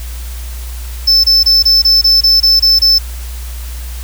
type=tone bursts; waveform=triangle; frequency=5274 Hz; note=E8; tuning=in tune; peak=-4 dBFS; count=10; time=1.07-2.986 s; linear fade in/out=10 ms; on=170 ms; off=24 ms; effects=added 60 Hz sine -21 dBFS peak until 4.03 s + white hiss -33 dBFS RMS until 4.03 s